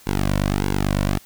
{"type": "tone with flanger", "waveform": "sawtooth", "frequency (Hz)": 49, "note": "G1", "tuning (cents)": 0, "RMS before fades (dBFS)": -21, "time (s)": [0.06, 1.19], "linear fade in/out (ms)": 20, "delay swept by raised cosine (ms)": [1.6, 2.44], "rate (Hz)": 1.6, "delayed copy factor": -1, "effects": ["white hiss -49 dBFS RMS until 1.25 s"]}